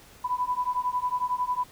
sine beating tone pair, 989 / 1000 Hz, B5 / B5, +2 / +21 cents, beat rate 11 Hz, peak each -28 dBFS, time 0.24-1.64 s, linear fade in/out 10 ms, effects pink hiss -52 dBFS RMS until 1.71 s

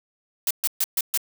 blue noise bursts, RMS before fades -22 dBFS, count 5, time 0.47-1.175 s, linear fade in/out 2 ms, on 37 ms, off 130 ms, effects none

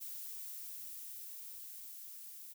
violet noise with level ramp, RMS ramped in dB -45 to -51 dBFS, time 0-2.54 s, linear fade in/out 20 ms, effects none

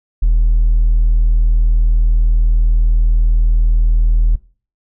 triangle tone, 40.01 Hz, D#1, 49 cents sharp, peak -5 dBFS, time 0.22-4.36 s, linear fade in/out 10 ms, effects noise-tail reverb RT60 0.4 s tail -23 dB re dry + tanh soft clip ceiling -5 dBFS

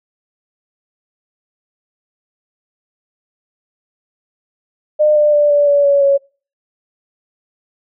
sine tone with pitch steps, 605 / 596.7 / 588.5 / 580.4 / 572.4 / 564.5 / 556.7 Hz, D#5 / D5 / D5 / D5 / D5 / C#5 / C#5, -49 / +27 / +3 / -21 / -45 / +31 / +7 cents, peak -8 dBFS, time 4.99-6.18 s, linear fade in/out 20 ms, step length 170 ms, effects noise-tail reverb RT60 0.4 s tail -26 dB re dry

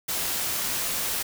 white noise, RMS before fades -28 dBFS, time 0.08-1.23 s, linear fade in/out 10 ms, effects none

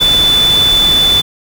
sine tone in noise, 3494 Hz, A7, 13 cents flat, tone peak -7 dBFS, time 0-1.22 s, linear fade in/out 20 ms, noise pink, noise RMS -19 dBFS, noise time 0-1.22 s, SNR +9 dB, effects none

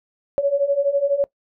sine beating tone pair, 554.4 / 566.4 Hz, C#5 / C#5, 0 / +37 cents, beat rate 12 Hz, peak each -21 / -18 dBFS, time 0.38-1.24 s, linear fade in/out 0 ms, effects noise-tail reverb RT60 0.1 s tail -20 dB re dry

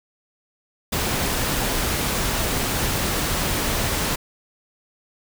pink noise, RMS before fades -23 dBFS, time 0.92-4.16 s, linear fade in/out 10 ms, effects none

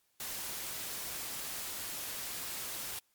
white noise, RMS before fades -40 dBFS, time 0.2-2.99 s, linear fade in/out 2 ms, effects white hiss -74 dBFS RMS until 3.14 s + MP3 96 kbps

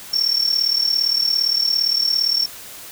triangle tone with amplitude modulation, 5460 Hz, F8, 40 cents flat, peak -10 dBFS, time 0.13-2.46 s, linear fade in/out 10 ms, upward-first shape sine, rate 37.5 Hz, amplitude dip 80%, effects tanh soft clip ceiling -10 dBFS + white hiss -37 dBFS RMS until 2.91 s

